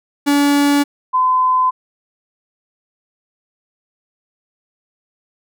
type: tone pair in turn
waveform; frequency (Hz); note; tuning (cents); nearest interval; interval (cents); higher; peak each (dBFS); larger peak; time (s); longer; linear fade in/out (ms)
45% pulse / sine; 286.2 / 1019.9; D4 / C6; -45 / -45; octave + minor seventh; 2200; second; -11 / -11; neither; 0.26-0.84 / 1.13-1.71; neither; 20
effects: none